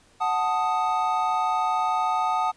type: chord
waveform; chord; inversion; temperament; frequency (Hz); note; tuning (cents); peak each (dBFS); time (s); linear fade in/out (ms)
triangle; D# diminished; first; equal; 740 / 880 / 1244.5; F#5 / A5 / D#6; 0 / 0 / 0; -24; 0.2-2.52; 20
effects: pink hiss -58 dBFS RMS until 2.56 s + resampled to 22050 Hz